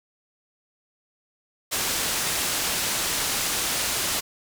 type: low-pass noise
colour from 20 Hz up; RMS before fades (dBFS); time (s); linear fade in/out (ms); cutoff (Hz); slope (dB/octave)
white; -26; 1.71-4.21; 20; 10000; 12
effects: none